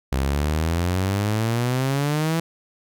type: exponential sweep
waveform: sawtooth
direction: up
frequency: 64.9 to 167 Hz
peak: -16 dBFS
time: 0.12-2.4 s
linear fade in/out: 5 ms
effects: none